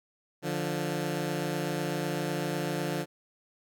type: tone pair together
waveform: 15% pulse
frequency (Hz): 147.75 / 175.7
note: D3 / F3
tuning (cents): +11 / +11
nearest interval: minor third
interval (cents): 300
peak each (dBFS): -26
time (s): 0.42-3.06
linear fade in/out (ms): 50
effects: none